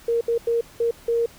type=tone bursts at uneven times; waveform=sine; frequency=466.2 Hz; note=A#4; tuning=in tune; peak=-18 dBFS; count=5; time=0.08-0.21 / 0.28-0.38 / 0.47-0.61 / 0.8-0.91 / 1.08-1.26 s; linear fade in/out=5 ms; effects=pink hiss -48 dBFS RMS until 1.38 s